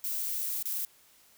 violet noise with dropouts, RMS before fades -33 dBFS, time 0.04-0.85 s, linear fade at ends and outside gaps 1 ms, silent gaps 0.627-0.655 s, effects white hiss -61 dBFS RMS until 1.37 s

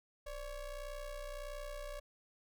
square ring-modulated tone, 277.2 Hz, C#4, in tune, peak -40 dBFS, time 0.26-2 s, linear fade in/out 10 ms, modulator 308 Hz, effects none

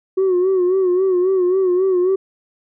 sine tone with vibrato, 370 Hz, F#4, in tune, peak -11 dBFS, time 0.17-2.16 s, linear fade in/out 10 ms, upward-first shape sine, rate 3.7 Hz, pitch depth 71 cents each way, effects tanh soft clip ceiling -11 dBFS

